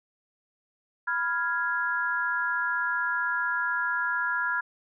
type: chord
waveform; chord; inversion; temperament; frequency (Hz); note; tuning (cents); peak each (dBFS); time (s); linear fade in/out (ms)
sine; F diminished; second; equal; 987.8 / 1396.9 / 1661.2; Cb6 / F6 / Ab6; 0 / 0 / 0; -32 / -28 / -29; 1.07-4.61; 10
effects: none